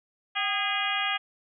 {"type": "harmonic tone with a mistuned harmonic", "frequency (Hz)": 409.7, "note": "G#4", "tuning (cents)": -24, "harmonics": [2, 3, 4, 5, 6, 7, 8], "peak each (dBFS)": [-33, -33, -33, -33, -33, -33, -33], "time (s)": [0.35, 1.18], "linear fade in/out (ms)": 20, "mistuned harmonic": 2, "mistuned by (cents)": -84, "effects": []}